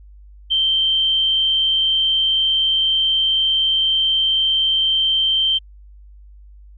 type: tone with amplitude modulation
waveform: sine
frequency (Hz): 3129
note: G7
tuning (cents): -4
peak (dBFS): -13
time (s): 0.5-5.59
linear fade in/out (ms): 20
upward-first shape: sine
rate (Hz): 159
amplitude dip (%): 25
effects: added 50 Hz sine -40 dBFS peak until 6.77 s